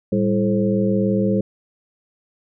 sine tone cluster, 110.7 / 197.1 / 335 / 433.1 / 530 Hz, A2 / G3 / E4 / A4 / C5, +11 / +10 / +28 / -27 / +22 cents, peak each -26 / -18 / -25 / -24 / -24 dBFS, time 0.12-1.41 s, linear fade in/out 5 ms, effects none

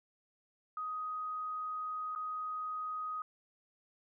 sine tone with dropouts, 1252 Hz, D#6, 10 cents sharp, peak -36 dBFS, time 0.77-3.22 s, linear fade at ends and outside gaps 2 ms, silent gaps 2.151-2.159 s, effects none

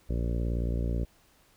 harmonic tone, 58.4 Hz, A#1, 4 cents sharp, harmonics 1 / 2 / 3 / 4 / 5 / 6 / 7 / 8 / 9 / 10, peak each -28 / -34 / -38 / -40 / -42 / -44 / -45 / -46 / -47 / -48 dBFS, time 0.09-1.05 s, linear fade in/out 10 ms, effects pink hiss -63 dBFS RMS until 1.56 s

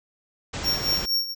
pink low-pass noise, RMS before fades -32 dBFS, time 0.53-1.06 s, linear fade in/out 10 ms, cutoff 7900 Hz, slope 96 dB/octave
square tone with tremolo, 5520 Hz, F8, 21 cents flat, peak -20 dBFS, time 0.63-1.35 s, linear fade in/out 50 ms, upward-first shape sine, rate 4.3 Hz, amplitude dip 75%
effects none

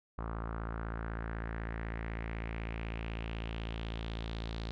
sawtooth tone with low-pass filter sweep, 56 Hz, A1, 31 cents sharp, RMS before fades -39 dBFS, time 0.18-4.71 s, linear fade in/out 0 ms, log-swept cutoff 1200 to 4100 Hz, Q 3.3, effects none

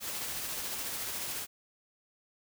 white noise with tremolo, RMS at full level -36 dBFS, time 0-1.47 s, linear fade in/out 50 ms, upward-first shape sine, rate 14 Hz, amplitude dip 25%, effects none

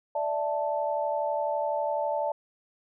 sine chord, D suspended second, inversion none, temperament equal, 587.3 / 659.3 / 880 Hz, D5 / E5 / A5, 0 / 0 / 0 cents, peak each -29 / -32 / -30 dBFS, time 0.15-2.32 s, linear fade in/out 5 ms, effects none

